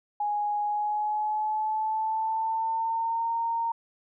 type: tone with pitch glide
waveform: sine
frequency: 830.6 to 921.6 Hz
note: G#5 to A#5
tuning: 0 to -20 cents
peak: -25 dBFS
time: 0.2-3.72 s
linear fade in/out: 5 ms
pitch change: +180 cents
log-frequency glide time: 0.63-3.33 s
effects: none